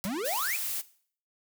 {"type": "noise with exponential decay", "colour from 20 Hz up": "white", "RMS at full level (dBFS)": -33, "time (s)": [0.04, 0.15], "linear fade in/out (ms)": 0, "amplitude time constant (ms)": 23}
{"type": "exponential sweep", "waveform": "square", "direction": "up", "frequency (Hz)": [179.2, 2587], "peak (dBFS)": -31, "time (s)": [0.05, 0.56], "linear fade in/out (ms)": 0}
{"type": "noise", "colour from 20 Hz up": "blue", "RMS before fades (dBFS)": -33, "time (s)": [0.24, 0.82], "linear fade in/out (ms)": 20}
{"effects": ["noise-tail reverb RT60 0.5 s tail -17 dB re dry"]}